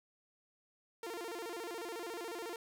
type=tone with vibrato; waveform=sawtooth; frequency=398.6 Hz; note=G4; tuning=29 cents sharp; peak=-37 dBFS; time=1.03-2.56 s; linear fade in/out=2 ms; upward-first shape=square; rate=14 Hz; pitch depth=240 cents each way; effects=none